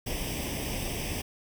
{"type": "noise with comb filter", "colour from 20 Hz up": "pink", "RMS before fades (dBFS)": -33, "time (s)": [0.06, 1.22], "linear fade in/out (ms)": 10, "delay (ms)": 0.36, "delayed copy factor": 0.8, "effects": []}